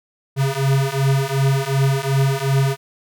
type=beating tone pair; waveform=square; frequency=134.7 / 137.4 Hz; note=C#3 / C#3; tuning=-49 / -15 cents; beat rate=2.7 Hz; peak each=-20 / -19 dBFS; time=0.36-2.77 s; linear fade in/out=50 ms; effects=none